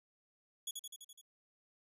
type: tone with echo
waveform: 15% pulse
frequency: 3369 Hz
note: G#7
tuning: 24 cents sharp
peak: -31 dBFS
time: 0.67-0.71 s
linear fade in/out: 5 ms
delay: 84 ms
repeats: 6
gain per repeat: -3 dB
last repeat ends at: 1.214 s
effects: resampled to 32000 Hz